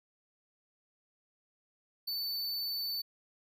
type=tone; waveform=square; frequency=4511 Hz; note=C#8; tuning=29 cents sharp; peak=-34 dBFS; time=2.07-3.02 s; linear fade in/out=10 ms; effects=none